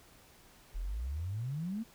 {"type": "exponential sweep", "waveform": "sine", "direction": "up", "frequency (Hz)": [37.94, 236.1], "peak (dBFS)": -34, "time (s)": [0.74, 1.84], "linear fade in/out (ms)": 20, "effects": ["pink hiss -60 dBFS RMS until 1.94 s"]}